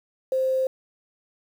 sine tone, 523.3 Hz, C5, in tune, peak -20 dBFS, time 0.32-0.67 s, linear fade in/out 2 ms, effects 8-bit

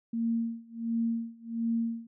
sine tone with tremolo, 230 Hz, A#3, 23 cents flat, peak -25 dBFS, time 0.13-2.07 s, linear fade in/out 5 ms, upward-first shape sine, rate 1.4 Hz, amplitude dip 95%, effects none

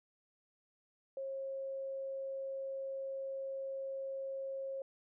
sine tone, 540 Hz, C#5, 45 cents flat, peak -38 dBFS, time 1.17-4.82 s, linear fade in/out 2 ms, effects none

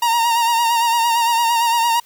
45% pulse tone with vibrato, 932 Hz, A#5, 1 cent flat, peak -14 dBFS, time 0.02-2 s, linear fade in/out 5 ms, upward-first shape sine, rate 8.8 Hz, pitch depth 42 cents each way, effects white hiss -51 dBFS RMS until 2.05 s

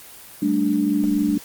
sine chord, G suspended second, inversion none, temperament equal, 196 / 220 / 293.7 Hz, G3 / A3 / D4, 0 / 0 / 0 cents, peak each -24 / -23 / -19 dBFS, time 0.42-1.38 s, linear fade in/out 5 ms, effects white hiss -42 dBFS RMS until 1.44 s + Opus 24 kbps

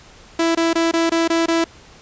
sawtooth tone bursts, 331.5 Hz, E4, 10 cents sharp, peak -11 dBFS, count 7, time 0.39-1.642 s, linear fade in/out 5 ms, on 160 ms, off 22 ms, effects pink hiss -45 dBFS RMS until 2.01 s + resampled to 16000 Hz

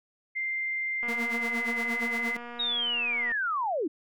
sine tone with pitch glide, 2093 to 2045 Hz, C7 to C7, 0 to -40 cents, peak -28 dBFS, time 0.35-2.37 s, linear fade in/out 20 ms, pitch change -40 cents, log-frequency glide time 1.04-1.63 s
click train, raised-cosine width 0.5 ms, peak -27 dBFS, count 548, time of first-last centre 1.03-3.319 s, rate 239 Hz
sawtooth tone with tremolo, 233.1 Hz, A#3, in tune, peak -27 dBFS, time 1.08-2.37 s, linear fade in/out 5 ms, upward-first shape sine, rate 8.6 Hz, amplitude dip 80%
sine linear sweep, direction down, 3813 to 271.7 Hz, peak -26 dBFS, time 2.59-3.88 s, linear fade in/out 10 ms
effects none

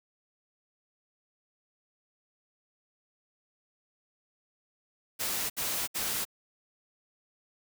white noise bursts, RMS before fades -32 dBFS, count 3, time 5.19-6.252 s, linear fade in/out 20 ms, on 310 ms, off 66 ms, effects none

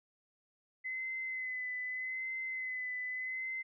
sine tone with vibrato, 2032 Hz, B6, 49 cents sharp, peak -36 dBFS, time 0.84-3.63 s, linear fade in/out 20 ms, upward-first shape sine, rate 0.82 Hz, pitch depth 27 cents each way, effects none

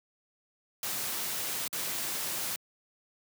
white noise with dropouts, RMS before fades -34 dBFS, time 0.83-2.56 s, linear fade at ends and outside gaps 2 ms, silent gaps 1.679-1.728 s, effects high-pass 100 Hz 12 dB/octave

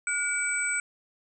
sine tone cluster, 1439 / 2294 / 8030 Hz, F#6 / D7 / B8, -49 / -41 / +28 cents, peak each -30 dBFS, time 0.07-0.8 s, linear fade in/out 2 ms, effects none

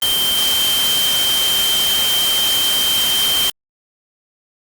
sine tone in noise, 3136 Hz, G7, in tune, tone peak -15 dBFS, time 0.02-3.5 s, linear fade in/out 2 ms, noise white, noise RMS -20 dBFS, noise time 0.02-3.5 s, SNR +2 dB, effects Opus 32 kbps

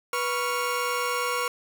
30% pulse tone cluster, 489.9 / 1109 / 1391 Hz, B4 / C#6 / F6, -14 / 0 / -7 cents, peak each -27 / -26 / -29 dBFS, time 0.13-1.48 s, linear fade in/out 2 ms, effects none

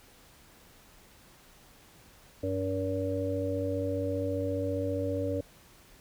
harmonic tone with a mistuned harmonic, 94.9 Hz, F#2, 44 cents sharp, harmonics 1 / 3 / 5 / 6, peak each -34 / -34 / -34 / -34 dBFS, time 2.43-5.41 s, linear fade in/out 5 ms, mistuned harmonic 1, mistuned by +29 cents, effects pink hiss -57 dBFS RMS until 6 s

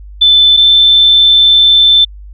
sine tone pair in turn, 3520 / 3538 Hz, A7 / A7, 0 / +9 cents, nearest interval unison, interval 9 cents, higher second, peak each -3 dBFS, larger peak neither, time 0.21-0.57 / 0.57-2.05 s, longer second, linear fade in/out 10 ms, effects added 50 Hz sine -28 dBFS peak until 2.33 s

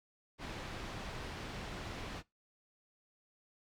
pink low-pass noise, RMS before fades -44 dBFS, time 0.38-2.23 s, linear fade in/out 50 ms, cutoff 4100 Hz, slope 12 dB/octave, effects noise-tail reverb RT60 0.2 s tail -21 dB re dry

